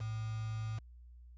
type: tone with quantisation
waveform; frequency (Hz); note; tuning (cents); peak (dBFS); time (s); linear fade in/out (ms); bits
sine; 110.3; A2; +5; -36; 0-0.79; 10; 8
effects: added 60 Hz sine -52 dBFS peak until 1.37 s + resampled to 16000 Hz